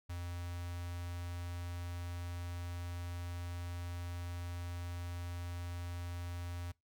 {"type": "tone with notch filter", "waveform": "square", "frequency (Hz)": 87.31, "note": "F2", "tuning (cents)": 0, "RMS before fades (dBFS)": -42, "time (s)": [0.09, 6.72], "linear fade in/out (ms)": 10, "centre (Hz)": 360, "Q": 0.85, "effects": ["noise-tail reverb RT60 0.2 s tail -23 dB re dry"]}